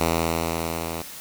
5% pulse tone with level ramp, 82.7 Hz, E2, 6 cents sharp, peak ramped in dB -8 to -18 dBFS, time 0-1.02 s, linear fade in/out 5 ms, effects white hiss -39 dBFS RMS until 1.2 s

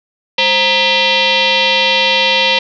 sine tone with frequency modulation, 205.9 Hz, G#3, 15 cents flat, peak -9 dBFS, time 0.38-2.59 s, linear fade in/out 5 ms, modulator 732 Hz, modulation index 5.3, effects none

